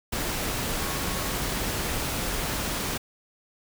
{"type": "tone in noise", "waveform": "sine", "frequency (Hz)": 1100, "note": "C#6", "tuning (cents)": -14, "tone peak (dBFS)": -40, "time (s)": [0.79, 1.33], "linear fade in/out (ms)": 10, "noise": "pink", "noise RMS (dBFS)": -29, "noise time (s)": [0.12, 2.98], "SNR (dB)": -14, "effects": []}